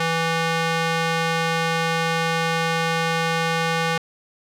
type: tone with band-pass filter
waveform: square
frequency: 164.81 Hz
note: E3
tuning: in tune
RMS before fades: -22 dBFS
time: 0-3.98 s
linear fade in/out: 5 ms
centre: 1900 Hz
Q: 0.57
effects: none